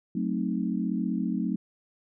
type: chord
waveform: sine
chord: F# diminished seventh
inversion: none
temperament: equal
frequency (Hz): 185 / 220 / 261.6 / 311.1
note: F#3 / A3 / C4 / Eb4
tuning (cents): 0 / 0 / 0 / 0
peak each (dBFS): -30 / -30 / -32 / -34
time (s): 0.15-1.56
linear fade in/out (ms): 5
effects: none